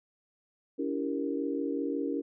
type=chord; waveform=sine; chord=C# diminished seventh; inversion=none; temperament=equal with one note detuned; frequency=284.2 / 329.6 / 392 / 466.2 Hz; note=C#4 / E4 / G4 / Bb4; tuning=+43 / 0 / 0 / 0 cents; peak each=-32 / -36 / -37 / -36 dBFS; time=0.78-2.22 s; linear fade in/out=20 ms; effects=none